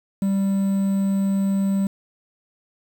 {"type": "tone with quantisation", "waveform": "triangle", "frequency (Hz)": 196, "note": "G3", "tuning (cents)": 0, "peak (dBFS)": -16, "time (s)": [0.22, 1.87], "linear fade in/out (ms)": 2, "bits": 7, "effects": []}